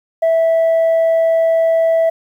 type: tone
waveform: sine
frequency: 656 Hz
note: E5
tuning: 9 cents flat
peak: -8 dBFS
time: 0.22-2.1 s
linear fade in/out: 10 ms
effects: tanh soft clip ceiling -9 dBFS + 8-bit